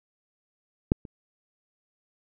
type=clicks; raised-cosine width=3 ms; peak=-6 / -28 dBFS; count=2; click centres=0.919 / 1.052 s; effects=none